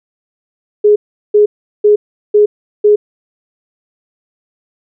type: tone bursts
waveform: sine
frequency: 417.5 Hz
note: G#4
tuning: 9 cents sharp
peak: -4 dBFS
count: 5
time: 0.84-2.96 s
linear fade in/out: 10 ms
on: 120 ms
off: 380 ms
effects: none